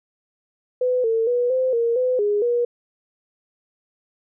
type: tone with pitch steps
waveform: sine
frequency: 502 / 451.3 / 487.6 / 516 / 466.2 / 506 / 413.3 / 479.7 Hz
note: B4 / A4 / B4 / C5 / A#4 / B4 / G#4 / A#4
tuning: +28 / +44 / -22 / -24 / 0 / +42 / -8 / +50 cents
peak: -17 dBFS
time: 0.81-2.65 s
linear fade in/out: 5 ms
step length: 230 ms
effects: none